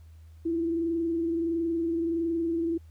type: tone with frequency modulation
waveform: sine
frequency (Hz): 332.9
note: E4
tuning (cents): +17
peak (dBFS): -25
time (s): 0.45-2.78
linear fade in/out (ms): 10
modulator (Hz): 21.5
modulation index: 0.34
effects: added 80 Hz sine -47 dBFS peak until 2.9 s + pink hiss -68 dBFS RMS until 2.9 s